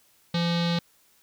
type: tone with low-pass filter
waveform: square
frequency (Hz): 170.8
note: F3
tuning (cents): -38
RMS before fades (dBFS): -25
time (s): 0.34-0.79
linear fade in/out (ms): 5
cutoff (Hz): 4000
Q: 5.4
effects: white hiss -62 dBFS RMS until 1.22 s